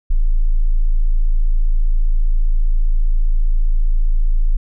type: tone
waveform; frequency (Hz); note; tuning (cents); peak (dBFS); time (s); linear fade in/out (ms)
sine; 27.5; A0; 0; -10; 0.1-4.57; 10
effects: none